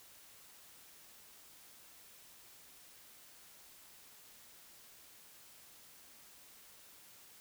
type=silence; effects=white hiss -59 dBFS RMS until 7.4 s